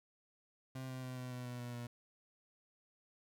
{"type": "tone with pitch steps", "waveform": "30% pulse", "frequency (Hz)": [130.81, 129.23, 127.67, 126.14, 124.61, 123.11, 121.63, 120.16], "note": ["C3", "C3", "C3", "B2", "B2", "B2", "B2", "B2"], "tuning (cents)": [0, -21, -42, 37, 16, -5, -26, -47], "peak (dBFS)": -40, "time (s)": [0.75, 1.87], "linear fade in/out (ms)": 5, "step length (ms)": 140, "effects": []}